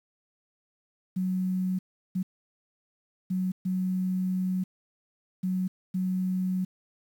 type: tone bursts at uneven times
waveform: sine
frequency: 185.6 Hz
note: F#3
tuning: 6 cents sharp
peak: -25 dBFS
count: 6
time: 1.16-1.79 / 2.15-2.23 / 3.3-3.52 / 3.65-4.64 / 5.43-5.68 / 5.94-6.65 s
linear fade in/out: 10 ms
effects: 9-bit